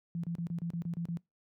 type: tone bursts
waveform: sine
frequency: 169.5 Hz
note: E3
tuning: 49 cents sharp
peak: -32 dBFS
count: 9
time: 0.15-1.171 s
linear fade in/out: 0 ms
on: 85 ms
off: 32 ms
effects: noise-tail reverb RT60 0.2 s tail -24 dB re dry + high-pass 100 Hz 12 dB/octave